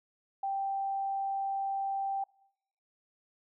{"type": "tone", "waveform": "sine", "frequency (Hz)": 784, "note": "G5", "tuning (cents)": 0, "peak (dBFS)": -30, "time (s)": [0.43, 2.24], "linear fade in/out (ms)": 5, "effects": ["noise-tail reverb RT60 0.8 s tail -24 dB re dry"]}